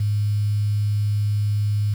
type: tone with quantisation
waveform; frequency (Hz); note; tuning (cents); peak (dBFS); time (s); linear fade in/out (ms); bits
sine; 103.83; G#2; 0; -18; 0-1.94; 5; 7
effects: none